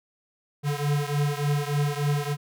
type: beating tone pair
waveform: square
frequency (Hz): 143.9 / 147.3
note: D3 / D3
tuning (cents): -35 / +6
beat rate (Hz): 3.4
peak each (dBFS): -26 / -28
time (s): 0.63-2.37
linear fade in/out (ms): 50
effects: none